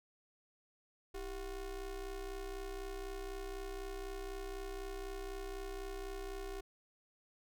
square ring-modulated tone, 180 Hz, F#3, 47 cents flat, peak -39 dBFS, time 1.14-6.61 s, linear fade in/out 10 ms, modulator 212 Hz, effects none

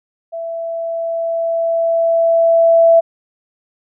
sine tone with level ramp, 665 Hz, E5, 15 cents sharp, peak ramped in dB -22 to -5 dBFS, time 0.32-3.01 s, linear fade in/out 20 ms, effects none

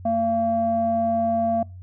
square tone with low-pass filter, 227.6 Hz, A#3, 41 cents flat, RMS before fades -22 dBFS, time 0.05-1.63 s, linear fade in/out 5 ms, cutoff 680 Hz, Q 5.7, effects noise-tail reverb RT60 0.3 s tail -25 dB re dry + added 91 Hz sine -37 dBFS peak until 1.82 s

